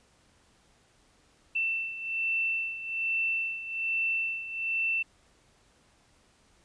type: beating tone pair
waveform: sine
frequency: 2677 / 2678.2 Hz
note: E7 / E7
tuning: +26 / +27 cents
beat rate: 1.2 Hz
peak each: -29 / -34 dBFS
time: 1.55-5.03 s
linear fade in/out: 10 ms
effects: pink hiss -64 dBFS RMS until 6.64 s + resampled to 22050 Hz